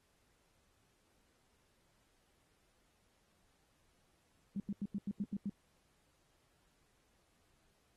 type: tone bursts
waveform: sine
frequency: 201.2 Hz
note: G3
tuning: 45 cents sharp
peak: -35 dBFS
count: 8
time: 4.56-5.496 s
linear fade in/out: 2 ms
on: 40 ms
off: 88 ms
effects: pink hiss -75 dBFS RMS until 7.96 s + AAC 32 kbps